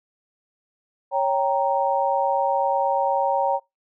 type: chord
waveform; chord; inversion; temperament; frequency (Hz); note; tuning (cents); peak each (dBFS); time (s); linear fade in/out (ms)
sine; G diminished; second; equal; 554.4 / 784 / 932.3; Db5 / G5 / Bb5; 0 / 0 / 0; -23; 1.11-3.6; 50
effects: noise-tail reverb RT60 0.2 s tail -23 dB re dry